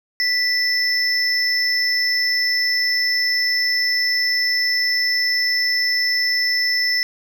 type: tone pair together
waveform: triangle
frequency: 1975.5 / 5274 Hz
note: B6 / E8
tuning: 0 / 0 cents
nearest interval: octave + perfect fourth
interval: 1700 cents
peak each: -18 dBFS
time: 0.2-7.03 s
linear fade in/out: 0 ms
effects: none